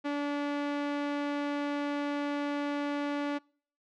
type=tone; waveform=sawtooth; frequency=288.5 Hz; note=D4; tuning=31 cents flat; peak=-26 dBFS; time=0.04-3.39 s; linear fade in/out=20 ms; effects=noise-tail reverb RT60 0.5 s tail -26 dB re dry + low-pass 3000 Hz 12 dB/octave